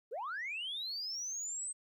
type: linear sweep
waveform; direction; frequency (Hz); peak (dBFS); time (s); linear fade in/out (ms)
sine; up; 395 to 8330; -36; 0.11-1.73; 20
effects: tanh soft clip ceiling -34 dBFS + 13-bit